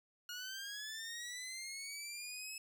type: linear sweep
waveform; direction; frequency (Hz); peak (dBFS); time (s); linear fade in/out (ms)
15% pulse; up; 1430 to 2599; -37; 0.29-2.58; 2
effects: none